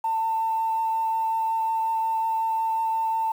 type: tone with vibrato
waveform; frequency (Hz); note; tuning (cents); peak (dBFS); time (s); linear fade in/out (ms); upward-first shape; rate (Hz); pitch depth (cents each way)
sine; 895; A5; +29; -21; 0.04-3.32; 5; triangle; 5.5; 11
effects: tanh soft clip ceiling -17 dBFS + 8-bit